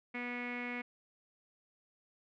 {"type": "tone with low-pass filter", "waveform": "sawtooth", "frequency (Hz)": 244, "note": "B3", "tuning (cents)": -21, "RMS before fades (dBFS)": -40, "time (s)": [0.14, 0.82], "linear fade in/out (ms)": 10, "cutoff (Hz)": 2200, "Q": 9, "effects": []}